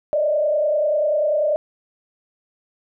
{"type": "tone with frequency modulation", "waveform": "sine", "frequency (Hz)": 602, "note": "D5", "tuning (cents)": 43, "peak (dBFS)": -16, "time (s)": [0.13, 1.56], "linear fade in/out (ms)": 0, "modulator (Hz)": 30.2, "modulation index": 0.97, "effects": []}